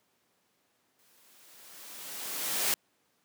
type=noise with exponential growth; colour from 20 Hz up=white; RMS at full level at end=-27 dBFS; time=0.99-2.74 s; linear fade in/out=1 ms; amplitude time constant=380 ms; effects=pink hiss -72 dBFS RMS until 3.24 s + high-pass 200 Hz 12 dB/octave